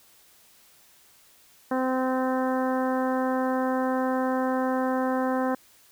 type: harmonic tone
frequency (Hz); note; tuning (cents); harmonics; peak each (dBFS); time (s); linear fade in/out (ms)
258.6; C4; -20; 1 / 2 / 3 / 4 / 5 / 6 / 7; -26 / -28 / -31 / -33 / -38 / -38 / -42; 1.71-5.55; 5
effects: white hiss -57 dBFS RMS until 5.91 s